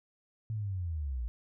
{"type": "linear sweep", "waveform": "sine", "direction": "down", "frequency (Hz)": [112.8, 55], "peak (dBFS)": -32, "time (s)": [0.5, 1.28], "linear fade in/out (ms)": 0, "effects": []}